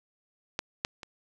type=clicks; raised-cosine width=0.2 ms; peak=-12 / -10 / -24 dBFS; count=3; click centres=0.591 / 0.849 / 1.032 s; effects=none